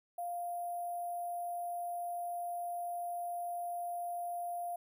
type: tone with sample-and-hold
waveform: sine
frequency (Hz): 698.5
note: F5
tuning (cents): 0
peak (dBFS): -36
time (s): 0.18-4.76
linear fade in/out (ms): 5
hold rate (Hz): 11025
effects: none